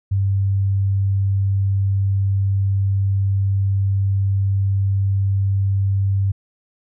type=tone; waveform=sine; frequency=98 Hz; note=G2; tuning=in tune; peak=-15 dBFS; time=0.11-6.32 s; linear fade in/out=10 ms; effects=none